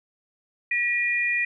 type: tone pair together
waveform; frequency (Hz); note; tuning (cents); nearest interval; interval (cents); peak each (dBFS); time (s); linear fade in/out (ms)
sine; 1927.1 / 2426; B6 / D#7; -43 / -44; major third; 399; -24; 0.71-1.45; 5
effects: none